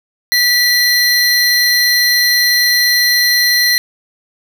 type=tone pair together; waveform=square; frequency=1955 / 4143 Hz; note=B6 / C8; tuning=-18 / -18 cents; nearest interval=octave + minor second; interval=1300 cents; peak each=-13 dBFS; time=0.32-3.78 s; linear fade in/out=0 ms; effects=none